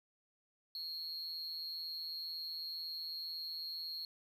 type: tone with amplitude modulation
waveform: triangle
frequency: 4276 Hz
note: C8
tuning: 37 cents sharp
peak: -36 dBFS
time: 0.75-4.05 s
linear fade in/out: 2 ms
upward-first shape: sine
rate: 162 Hz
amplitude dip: 75%
effects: 12-bit